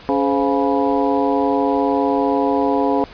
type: harmonic tone with a mistuned harmonic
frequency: 140 Hz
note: C#3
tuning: 18 cents sharp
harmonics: 2 / 3 / 4 / 5 / 6 / 7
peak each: -19 / -21 / -22 / -23 / -24 / -24 dBFS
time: 0.09-3.04 s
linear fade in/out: 0 ms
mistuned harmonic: 4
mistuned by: -130 cents
effects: pink hiss -40 dBFS RMS until 3.13 s + resampled to 11025 Hz